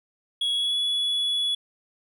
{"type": "tone with pitch glide", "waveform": "triangle", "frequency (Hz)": [3343, 3396], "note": ["G#7", "G#7"], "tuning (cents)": [11, 38], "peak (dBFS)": -21, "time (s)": [0.41, 1.55], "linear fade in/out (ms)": 5, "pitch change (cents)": 27, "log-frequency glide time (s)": [0.55, 0.76], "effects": []}